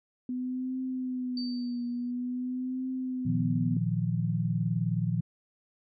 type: tone with vibrato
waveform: sine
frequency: 250 Hz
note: B3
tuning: 21 cents sharp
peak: -30 dBFS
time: 0.29-3.77 s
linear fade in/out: 2 ms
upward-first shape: triangle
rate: 0.48 Hz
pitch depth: 66 cents each way
type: tone with exponential decay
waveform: sine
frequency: 4600 Hz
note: D8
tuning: 37 cents flat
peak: -35 dBFS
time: 1.37-2.11 s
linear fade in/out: 2 ms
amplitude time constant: 160 ms
type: chord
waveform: sine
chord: Bb suspended fourth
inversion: none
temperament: equal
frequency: 116.54 / 155.56 / 174.61 Hz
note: Bb2 / Eb3 / F3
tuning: 0 / 0 / 0 cents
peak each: -30 / -31 / -30 dBFS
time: 3.25-5.21 s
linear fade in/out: 10 ms
effects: none